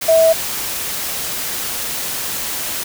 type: tone in noise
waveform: sine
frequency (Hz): 650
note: E5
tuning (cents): -24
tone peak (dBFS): -8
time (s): 0.08-0.33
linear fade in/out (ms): 10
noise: white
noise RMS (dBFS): -23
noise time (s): 0.01-2.84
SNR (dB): +12
effects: none